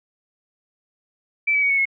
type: tone with pitch steps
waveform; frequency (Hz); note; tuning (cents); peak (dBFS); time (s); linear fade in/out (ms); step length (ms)
sine; 2322 / 2285 / 2248 / 2212 / 2177; D7 / D7 / C#7 / C#7 / C#7; -20 / -48 / +24 / -4 / -32; -16; 1.47-1.855; 10; 77
effects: none